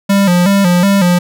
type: tone with vibrato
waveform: square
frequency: 187.3 Hz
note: F#3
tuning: 21 cents sharp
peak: -8 dBFS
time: 0.09-1.19 s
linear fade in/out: 10 ms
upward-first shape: square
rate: 2.7 Hz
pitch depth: 100 cents each way
effects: none